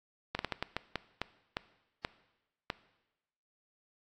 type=slowing click train; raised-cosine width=0.3 ms; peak=-16 dBFS; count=11; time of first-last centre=0.35-2.701 s; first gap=41 ms; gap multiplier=1.36; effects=noise-tail reverb RT60 1.0 s tail -18 dB re dry + AAC 64 kbps